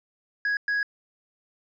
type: tone bursts at uneven times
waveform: triangle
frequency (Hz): 1661.2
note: G#6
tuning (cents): 0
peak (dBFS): -21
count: 2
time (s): 0.45-0.57 / 0.68-0.83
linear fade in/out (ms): 2
effects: resampled to 16000 Hz